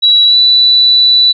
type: tone with pitch glide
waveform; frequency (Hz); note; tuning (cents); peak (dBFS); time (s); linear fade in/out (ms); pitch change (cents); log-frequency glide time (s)
sine; 3905 to 3964; B7 to B7; -20 to +6; -4; 0.02-1.33; 20; +26; 0.26-0.36
effects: none